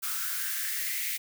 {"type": "noise with high-pass filter sweep", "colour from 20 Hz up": "blue", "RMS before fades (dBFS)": -32, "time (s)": [0.02, 1.18], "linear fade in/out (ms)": 20, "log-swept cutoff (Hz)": [1300, 2200], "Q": 5.6, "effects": []}